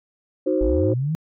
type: chord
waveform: sine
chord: C diminished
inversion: first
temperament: equal with one note detuned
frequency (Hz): 311.1 / 370 / 526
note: Eb4 / Gb4 / C5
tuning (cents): 0 / 0 / +9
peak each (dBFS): -22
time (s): 0.46-0.94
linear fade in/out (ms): 10
type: linear sweep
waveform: sine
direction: up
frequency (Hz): 43.65 to 164.81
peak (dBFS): -20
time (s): 0.61-1.15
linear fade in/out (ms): 0
effects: tanh soft clip ceiling -7 dBFS